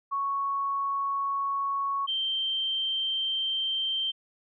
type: tone pair in turn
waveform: sine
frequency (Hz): 1108.7 / 3136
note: C#6 / G7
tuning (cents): 0 / 0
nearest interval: octave + tritone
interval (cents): 1800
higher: second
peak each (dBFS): -26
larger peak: neither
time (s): 0.11-2.07 / 2.07-4.12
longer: second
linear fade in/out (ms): 20
effects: none